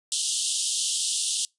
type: band-pass noise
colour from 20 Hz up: white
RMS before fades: -27 dBFS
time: 0.12-1.45 s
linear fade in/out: 0 ms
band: 2900 to 10000 Hz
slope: 96 dB/octave
effects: noise-tail reverb RT60 0.2 s tail -26 dB re dry + resampled to 24000 Hz